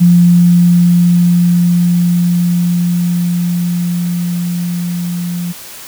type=tone with level ramp; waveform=sine; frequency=174.61 Hz; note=F3; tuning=in tune; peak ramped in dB=-3 to -16 dBFS; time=0-5.53 s; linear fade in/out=20 ms; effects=white hiss -31 dBFS RMS until 5.87 s